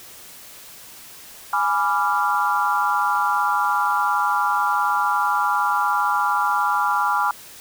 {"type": "chord", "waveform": "sine", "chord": "G# diminished seventh", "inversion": "none", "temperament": "equal with one note detuned", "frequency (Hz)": [830.6, 987.8, 1174.7, 1385.7], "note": ["G#5", "B5", "D6", "F6"], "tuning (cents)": [0, 0, 0, -14], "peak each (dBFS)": -23, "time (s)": [1.53, 7.31], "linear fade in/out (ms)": 2, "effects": ["white hiss -42 dBFS RMS until 7.6 s"]}